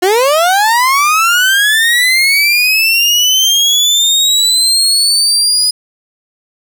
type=linear sweep; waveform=30% pulse; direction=up; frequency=348.3 to 4978 Hz; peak=-5 dBFS; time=0.02-5.71 s; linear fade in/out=10 ms; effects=none